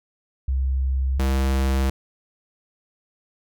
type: tone pair in turn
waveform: sine / square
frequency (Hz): 66 / 66.69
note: C2 / C2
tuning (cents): +16 / +34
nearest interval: unison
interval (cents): 18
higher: second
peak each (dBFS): -19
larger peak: neither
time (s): 0.48-1.19 / 1.19-1.9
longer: neither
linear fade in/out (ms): 5
effects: none